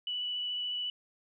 sine tone with vibrato, 2960 Hz, F#7, in tune, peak -32 dBFS, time 0.07-0.9 s, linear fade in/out 2 ms, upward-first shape triangle, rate 14 Hz, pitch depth 13 cents each way, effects none

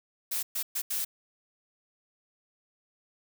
blue noise bursts at uneven times, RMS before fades -31 dBFS, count 4, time 0.31-0.43 / 0.55-0.63 / 0.75-0.82 / 0.9-1.05 s, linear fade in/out 10 ms, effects none

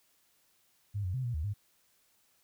sine tone with pitch steps, 102 / 91.1 / 129.7 / 120.2 / 76.4 / 102.6 Hz, G#2 / F#2 / C3 / B2 / D#2 / G#2, -31 / -26 / -15 / -46 / -31 / -21 cents, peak -31 dBFS, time 0.94-1.54 s, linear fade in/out 20 ms, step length 100 ms, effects white hiss -70 dBFS RMS until 2.43 s

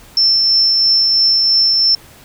sine tone with tremolo, 5350 Hz, E8, 25 cents sharp, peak -8 dBFS, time 0.17-1.95 s, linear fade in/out 2 ms, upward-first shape triangle, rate 3 Hz, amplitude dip 25%, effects pink hiss -42 dBFS RMS until 2.24 s

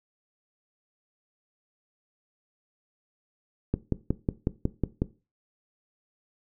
click train, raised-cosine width 3 ms, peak -11 dBFS, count 8, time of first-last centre 3.74-5.02 s, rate 5.47 Hz, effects noise-tail reverb RT60 0.3 s tail -17 dB re dry

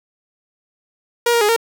sawtooth tone with pitch steps, 474.9 / 469 / 417.1 / 460.1 Hz, A#4 / A#4 / G#4 / A#4, +32 / +11 / +7 / -23 cents, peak -9 dBFS, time 1.26-1.564 s, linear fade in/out 5 ms, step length 76 ms, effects none

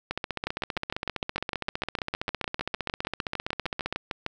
two click trains, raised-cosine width 0.3 ms, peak -13 / -13 dBFS, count 59 / 26, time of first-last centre 0.11-3.926 / 0.47-4.264 s, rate 15.2 / 6.59 Hz, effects none

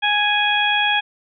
harmonic tone, 830.6 Hz, G#5, in tune, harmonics 1 / 2 / 3 / 4, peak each -21 / -21 / -21 / -21 dBFS, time 0.02-1.01 s, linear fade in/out 20 ms, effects none

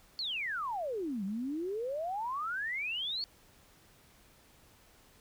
sine exponential two-way sweep, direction down then up, 4519 to 187 to 4519 Hz, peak -33 dBFS, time 0.19-3.24 s, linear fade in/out 0 ms, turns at 1.24 s, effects pink hiss -62 dBFS RMS until 5.2 s

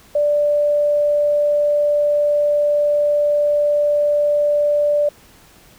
sine tone, 587.3 Hz, D5, in tune, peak -13 dBFS, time 0.15-5.09 s, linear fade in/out 5 ms, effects pink hiss -48 dBFS RMS until 5.78 s

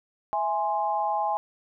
sine chord, E augmented, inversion none, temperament equal, 659.3 / 830.6 / 1046.5 Hz, E5 / G#5 / B#5, 0 / 0 / 0 cents, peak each -31 / -25 / -31 dBFS, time 0.33-1.37 s, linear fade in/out 0 ms, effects none

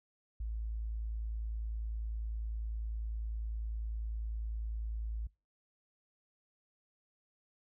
sine tone, 55 Hz, A1, in tune, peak -35 dBFS, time 0.4-5.27 s, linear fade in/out 5 ms, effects noise-tail reverb RT60 0.3 s tail -25 dB re dry

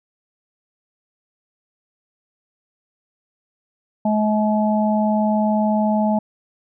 harmonic tone, 213.4 Hz, G#3, 47 cents sharp, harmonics 1 / 3 / 4, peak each -17 / -22 / -23 dBFS, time 4.05-6.19 s, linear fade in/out 5 ms, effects none

